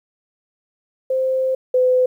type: tone pair in turn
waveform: sine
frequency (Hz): 522 / 507.1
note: C5 / B4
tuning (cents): -4 / +46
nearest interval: minor second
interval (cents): 50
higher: first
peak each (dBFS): -16 / -12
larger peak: second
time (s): 1.1-1.55 / 1.74-2.06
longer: first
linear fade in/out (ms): 5
effects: 9-bit